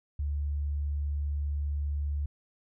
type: tone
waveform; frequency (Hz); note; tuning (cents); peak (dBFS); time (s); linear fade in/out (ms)
sine; 72.5; D2; -22; -28; 0.19-2.26; 5
effects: none